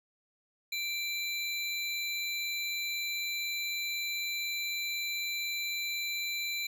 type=tone pair together; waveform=square; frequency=2349 / 4009 Hz; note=D7 / B7; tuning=0 / +25 cents; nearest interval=major sixth; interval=925 cents; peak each=-35 / -37 dBFS; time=0.72-6.67 s; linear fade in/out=5 ms; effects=none